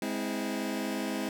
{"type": "chord", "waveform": "sawtooth", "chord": "Ab augmented", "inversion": "none", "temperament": "just", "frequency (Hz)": [207.7, 259.6, 324.5], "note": ["Ab3", "C4", "E4"], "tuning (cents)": [0, -13, -27], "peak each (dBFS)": [-31, -31, -32], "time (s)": [0.02, 1.29], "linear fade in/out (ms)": 2, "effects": []}